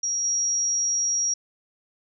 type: tone with level steps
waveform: sine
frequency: 5670 Hz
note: F8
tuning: 25 cents sharp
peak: -23 / -21 dBFS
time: 0.03-1.34 s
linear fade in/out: 5 ms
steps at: 0.24 s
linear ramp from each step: 5 ms
effects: none